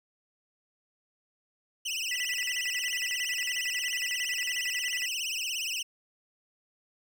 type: tone with vibrato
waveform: 25% pulse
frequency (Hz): 2794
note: F7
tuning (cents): 0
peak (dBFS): -27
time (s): 1.85-5.83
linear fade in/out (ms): 10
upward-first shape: triangle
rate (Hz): 17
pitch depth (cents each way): 200
type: tone with tremolo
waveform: sine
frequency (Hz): 1975.5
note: B6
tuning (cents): 0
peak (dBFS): -31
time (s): 2.11-5.06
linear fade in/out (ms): 5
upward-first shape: square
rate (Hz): 11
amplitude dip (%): 80
effects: none